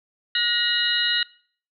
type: tone cluster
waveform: sine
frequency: 1445 / 1889 / 2903 / 3787 / 4055 Hz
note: F#6 / A#6 / F#7 / A#7 / B7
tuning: -41 / +22 / -34 / +27 / +45 cents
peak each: -29 / -26 / -25 / -26 / -26 dBFS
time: 0.35-1.23 s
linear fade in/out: 2 ms
effects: noise-tail reverb RT60 0.5 s tail -22 dB re dry